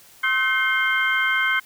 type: tone cluster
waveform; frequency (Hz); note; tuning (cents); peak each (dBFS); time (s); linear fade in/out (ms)
sine; 1063 / 1291 / 1537 / 2121 / 3135; C6 / E6 / G6 / C7 / G7; +27 / -37 / -35 / +23 / -1; -29 / -30 / -21 / -22 / -30; 0.23-1.6; 10
effects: white hiss -50 dBFS RMS until 1.65 s